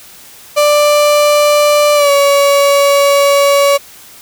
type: tone with pitch glide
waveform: 35% pulse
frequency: 590 to 563.7 Hz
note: D5 to C#5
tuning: +8 to +29 cents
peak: -5 dBFS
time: 0.56-3.78 s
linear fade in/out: 20 ms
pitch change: -79 cents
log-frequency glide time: 1.95-2.11 s
effects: white hiss -37 dBFS RMS until 4.21 s